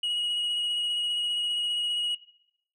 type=tone with vibrato; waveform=sine; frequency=2899 Hz; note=F#7; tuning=36 cents flat; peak=-23 dBFS; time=0.03-2.15 s; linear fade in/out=5 ms; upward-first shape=sine; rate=15 Hz; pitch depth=13 cents each way; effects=noise-tail reverb RT60 0.7 s tail -21 dB re dry + tanh soft clip ceiling -25 dBFS